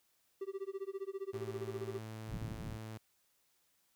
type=tone with tremolo; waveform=triangle; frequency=389.4 Hz; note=G4; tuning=12 cents flat; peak=-34 dBFS; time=0.41-2 s; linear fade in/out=5 ms; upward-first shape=sine; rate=15 Hz; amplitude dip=100%
type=tone; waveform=sawtooth; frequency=110 Hz; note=A2; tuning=in tune; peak=-40 dBFS; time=1.33-2.98 s; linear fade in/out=10 ms
type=low-pass noise; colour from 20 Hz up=white; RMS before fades=-44 dBFS; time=2.27-2.79 s; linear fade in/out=50 ms; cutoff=210 Hz; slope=24 dB/octave
effects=white hiss -75 dBFS RMS until 3.95 s